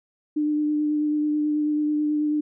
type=tone with vibrato; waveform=sine; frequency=300 Hz; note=D4; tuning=37 cents sharp; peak=-20 dBFS; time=0.36-2.41 s; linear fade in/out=10 ms; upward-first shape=sine; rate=9.2 Hz; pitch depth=14 cents each way; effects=none